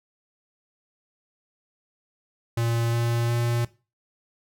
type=tone with pitch steps; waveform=square; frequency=116.54 / 117.55 / 118.58 Hz; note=A#2 / A#2 / A#2; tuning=0 / +15 / +30 cents; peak=-23 dBFS; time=2.57-3.65 s; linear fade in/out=5 ms; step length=360 ms; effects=noise-tail reverb RT60 0.3 s tail -18 dB re dry